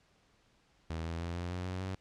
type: tone with pitch steps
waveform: sawtooth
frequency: 81.1 / 83.19 / 85.33 / 87.53 / 89.78 / 92.09 / 94.46 Hz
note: E2 / E2 / F2 / F2 / F2 / F#2 / F#2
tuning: -28 / +16 / -40 / +4 / +48 / -8 / +36 cents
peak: -32 dBFS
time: 0.9-1.95 s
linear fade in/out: 0 ms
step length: 150 ms
effects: pink hiss -69 dBFS RMS until 2 s + low-pass 6000 Hz 12 dB/octave